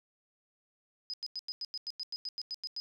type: tone bursts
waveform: sine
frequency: 5010 Hz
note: D#8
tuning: 11 cents sharp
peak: -35 dBFS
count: 14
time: 1.1-2.8 s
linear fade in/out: 0 ms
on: 36 ms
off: 92 ms
effects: none